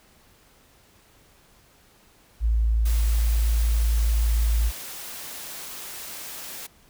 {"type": "tone", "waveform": "sine", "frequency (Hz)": 55.7, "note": "A1", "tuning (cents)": 22, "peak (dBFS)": -18, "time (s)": [2.4, 4.72], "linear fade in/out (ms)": 50}
{"type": "high-pass noise", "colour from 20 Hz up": "white", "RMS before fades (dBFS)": -37, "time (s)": [2.85, 6.67], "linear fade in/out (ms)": 10, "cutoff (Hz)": 170, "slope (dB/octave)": 12}
{"effects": ["pink hiss -57 dBFS RMS until 6.89 s"]}